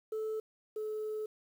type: tone pair in turn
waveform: sine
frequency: 436.2 / 430.2 Hz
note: A4 / A4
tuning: -15 / -39 cents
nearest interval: unison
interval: 24 cents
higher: first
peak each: -31 / -33 dBFS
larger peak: first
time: 0.12-0.4 / 0.76-1.26 s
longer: second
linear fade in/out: 5 ms
effects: tanh soft clip ceiling -32 dBFS + 10-bit